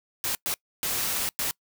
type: noise bursts at uneven times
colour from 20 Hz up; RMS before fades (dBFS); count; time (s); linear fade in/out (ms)
white; -28; 4; 0.24-0.35 / 0.46-0.54 / 0.83-1.29 / 1.39-1.51; 0
effects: noise-tail reverb RT60 0.1 s tail -25 dB re dry